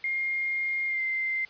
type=tone with pitch glide; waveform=sine; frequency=2126 to 2085 Hz; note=C7 to C7; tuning=+27 to -7 cents; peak=-26 dBFS; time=0.04-1.45 s; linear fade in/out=2 ms; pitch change=-34 cents; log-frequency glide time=0.87-1.01 s; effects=white hiss -53 dBFS RMS until 1.49 s + resampled to 11025 Hz